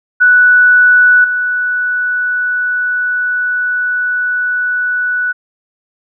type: tone with level steps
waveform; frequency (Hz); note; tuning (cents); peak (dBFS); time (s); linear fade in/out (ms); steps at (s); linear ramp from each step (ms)
sine; 1480; F#6; 0; -4 / -12; 0.2-5.33; 20; 1.24; 5
effects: none